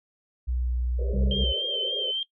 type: tone with pitch glide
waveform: sine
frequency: 61.74 to 61.14 Hz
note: B1 to B1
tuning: 0 to -17 cents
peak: -24 dBFS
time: 0.47-1.53 s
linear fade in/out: 20 ms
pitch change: -17 cents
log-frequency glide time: 0.61-0.68 s
type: band-pass noise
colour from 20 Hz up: white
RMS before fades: -36 dBFS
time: 0.98-2.12 s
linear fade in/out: 20 ms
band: 380 to 580 Hz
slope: 96 dB/octave
type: harmonic tone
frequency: 65.41 Hz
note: C2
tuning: in tune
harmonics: 1 / 2 / 3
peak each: -27 / -34 / -30 dBFS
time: 1.13-1.44 s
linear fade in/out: 5 ms
type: tone with vibrato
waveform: sine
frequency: 3136 Hz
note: G7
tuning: in tune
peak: -25 dBFS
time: 1.31-2.23 s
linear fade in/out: 2 ms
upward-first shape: triangle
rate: 3.5 Hz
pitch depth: 46 cents each way
effects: noise-tail reverb RT60 0.1 s tail -19 dB re dry